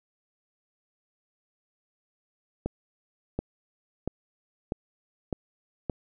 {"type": "accelerating click train", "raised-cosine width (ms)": 2, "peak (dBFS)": -15, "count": 6, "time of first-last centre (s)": [2.66, 5.898], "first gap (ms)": 730, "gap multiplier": 0.94, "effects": []}